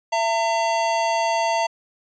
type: tone pair together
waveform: square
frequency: 669.9 / 910 Hz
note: E5 / A#5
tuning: +28 / -42 cents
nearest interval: perfect fourth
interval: 530 cents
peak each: -23 / -22 dBFS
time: 0.12-1.67 s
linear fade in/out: 10 ms
effects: resampled to 16000 Hz